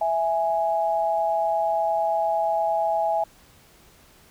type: tone pair together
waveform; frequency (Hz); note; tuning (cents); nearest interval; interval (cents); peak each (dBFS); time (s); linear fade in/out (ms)
sine; 659.3 / 830.7; E5 / G#5; 0 / 0; major third; 400; -23; 0.01-3.24; 5
effects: pink hiss -54 dBFS RMS until 4.3 s